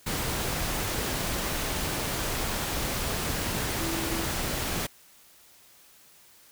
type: tone in noise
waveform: sine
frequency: 329.6 Hz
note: E4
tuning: in tune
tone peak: -33 dBFS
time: 3.8-4.25 s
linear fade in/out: 10 ms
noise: pink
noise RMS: -30 dBFS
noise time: 0.06-4.87 s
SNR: -6 dB
effects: white hiss -56 dBFS RMS until 6.51 s